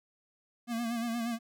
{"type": "tone with vibrato", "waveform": "square", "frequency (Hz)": 233.1, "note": "A#3", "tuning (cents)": 0, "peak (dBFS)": -32, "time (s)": [0.67, 1.39], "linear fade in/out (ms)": 50, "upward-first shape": "sine", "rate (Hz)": 8.5, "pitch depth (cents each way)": 54, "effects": []}